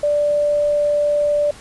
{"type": "tone", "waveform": "sine", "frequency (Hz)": 587.3, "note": "D5", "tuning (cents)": 0, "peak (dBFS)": -14, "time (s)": [0.03, 1.51], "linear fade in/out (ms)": 5, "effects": ["pink hiss -41 dBFS RMS until 1.6 s", "resampled to 24000 Hz"]}